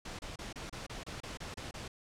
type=noise bursts; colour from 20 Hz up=pink; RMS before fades=-43 dBFS; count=11; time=0.05-1.88 s; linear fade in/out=5 ms; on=140 ms; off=29 ms; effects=low-pass 7000 Hz 12 dB/octave